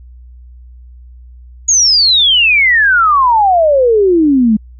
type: exponential sweep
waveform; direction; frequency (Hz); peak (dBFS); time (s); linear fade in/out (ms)
sine; down; 6780 to 207.4; -6; 1.68-4.57; 10
effects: added 61 Hz sine -33 dBFS peak until 4.79 s